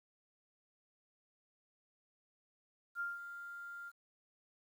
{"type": "tone with ADSR envelope", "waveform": "sine", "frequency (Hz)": 1396.9, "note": "F6", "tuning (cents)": 0, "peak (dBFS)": -35, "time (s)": [2.95, 3.92], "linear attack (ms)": 53, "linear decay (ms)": 180, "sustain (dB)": -10, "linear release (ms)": 41, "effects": ["11-bit"]}